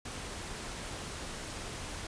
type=noise; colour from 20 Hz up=pink; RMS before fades=-41 dBFS; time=0.05-2.07 s; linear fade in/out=5 ms; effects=resampled to 22050 Hz